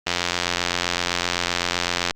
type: click train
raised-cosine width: 0.2 ms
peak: -3 dBFS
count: 180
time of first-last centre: 0.07-2.109 s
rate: 87.8 Hz
effects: Opus 32 kbps